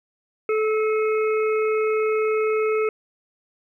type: harmonic tone with a mistuned harmonic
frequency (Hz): 434.1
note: A4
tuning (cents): -23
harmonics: 1 / 3 / 5 / 6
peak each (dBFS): -19 / -29 / -33 / -35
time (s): 0.49-2.89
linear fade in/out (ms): 2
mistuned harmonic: 6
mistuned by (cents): -42
effects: 10-bit